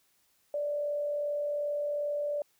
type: tone with frequency modulation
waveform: sine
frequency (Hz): 585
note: D5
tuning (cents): -7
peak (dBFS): -29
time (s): 0.54-2.42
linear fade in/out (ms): 2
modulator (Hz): 42.6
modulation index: 0.26
effects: white hiss -70 dBFS RMS until 2.59 s